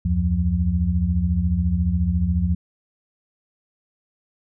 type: tone cluster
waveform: sine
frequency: 73.3 / 87.5 / 177.2 Hz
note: D2 / F2 / F3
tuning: -3 / +4 / +25 cents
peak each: -22 dBFS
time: 0.05-2.55 s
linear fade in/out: 5 ms
effects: none